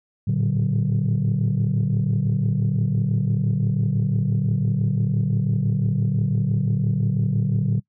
sine tone cluster, 107.7 / 113.6 / 144.2 / 187.1 Hz, A2 / A#2 / D3 / F#3, -37 / -44 / -31 / +20 cents, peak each -28 / -21 / -21 / -23 dBFS, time 0.27-7.8 s, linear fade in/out 10 ms, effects noise-tail reverb RT60 0.1 s tail -24 dB re dry + tanh soft clip ceiling -13 dBFS

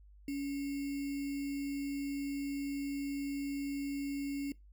sine tone with sample-and-hold, 281 Hz, C#4, 24 cents sharp, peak -34 dBFS, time 0.28-4.52 s, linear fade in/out 2 ms, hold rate 2450 Hz, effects noise-tail reverb RT60 0.2 s tail -21 dB re dry + added 50 Hz sine -55 dBFS peak until 4.72 s

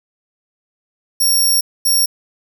15% pulse tone bursts at uneven times, 5560 Hz, F8, 9 cents flat, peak -6 dBFS, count 2, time 1.2-1.61 / 1.85-2.06 s, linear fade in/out 10 ms, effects none

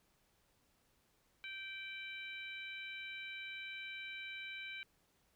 harmonic tone with a mistuned harmonic, 780 Hz, G5, 9 cents flat, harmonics 2 / 3 / 4 / 5, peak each -51 / -46 / -53 / -54 dBFS, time 1.44-4.83 s, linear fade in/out 0 ms, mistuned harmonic 4, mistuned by -33 cents, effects pink hiss -75 dBFS RMS until 5.35 s

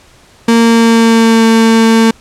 35% pulse tone with pitch glide, 230.6 to 225.6 Hz, A#3 to A3, -19 to +44 cents, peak -3 dBFS, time 0.48-2.11 s, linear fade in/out 5 ms, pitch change -37 cents, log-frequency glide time 0.6-1.47 s, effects pink hiss -43 dBFS RMS until 2.2 s + low-pass 9000 Hz 12 dB/octave

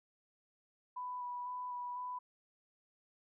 sine tone with vibrato, 987.8 Hz, B5, in tune, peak -39 dBFS, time 0.96-2.19 s, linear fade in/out 10 ms, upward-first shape square, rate 2 Hz, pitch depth 12 cents each way, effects none

